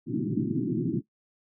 white band-pass noise, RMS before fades -28 dBFS, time 0.06-1.02 s, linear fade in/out 50 ms, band 110 to 360 Hz, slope 96 dB/octave, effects noise-tail reverb RT60 0.1 s tail -17 dB re dry

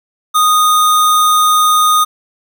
sine tone with sample-and-hold, 1241 Hz, D#6, 5 cents flat, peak -7 dBFS, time 0.34-2.05 s, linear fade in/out 20 ms, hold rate 4900 Hz, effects none

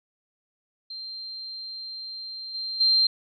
sine tone with level steps, 4159 Hz, C8, 11 cents flat, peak -34 / -29 / -17 dBFS, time 0.9-3.07 s, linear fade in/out 5 ms, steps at 2.54 / 2.8 s, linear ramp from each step 10 ms, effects none

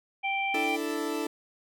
harmonic tone, 784 Hz, G5, in tune, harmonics 1 / 3 / 4, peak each -30 / -29 / -40 dBFS, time 0.23-0.77 s, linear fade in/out 20 ms
40% pulse chord, D suspended second, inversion none, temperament equal, 293.7 / 329.6 / 440 Hz, D4 / E4 / A4, 0 / 0 / 0 cents, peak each -33 dBFS, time 0.54-1.27 s, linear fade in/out 5 ms
effects none

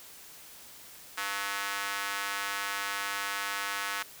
square tone with high-pass filter, 100 Hz, G2, 35 cents sharp, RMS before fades -34 dBFS, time 1.17-4.03 s, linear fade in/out 10 ms, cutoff 1400 Hz, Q 1.6, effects white hiss -50 dBFS RMS until 4.2 s

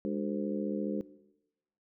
harmonic tone with a mistuned harmonic, 74.4 Hz, D2, 23 cents sharp, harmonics 3 / 4 / 5 / 6 / 7, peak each -34 / -36 / -38 / -40 / -41 dBFS, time 0.05-1.01 s, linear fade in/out 0 ms, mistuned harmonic 3, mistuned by -150 cents, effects noise-tail reverb RT60 1.0 s tail -20 dB re dry

